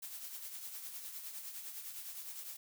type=noise with tremolo; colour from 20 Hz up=blue; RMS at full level=-44 dBFS; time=0.02-2.57 s; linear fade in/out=10 ms; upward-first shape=triangle; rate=9.8 Hz; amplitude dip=55%; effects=none